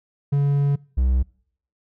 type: tone pair in turn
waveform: triangle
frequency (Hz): 141.8 / 63.81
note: C#3 / C2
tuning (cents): +40 / -43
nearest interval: octave + major second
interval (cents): 1383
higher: first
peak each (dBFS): -14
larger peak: neither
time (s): 0.32-0.76 / 0.97-1.23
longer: first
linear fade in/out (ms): 10
effects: noise-tail reverb RT60 0.6 s tail -25 dB re dry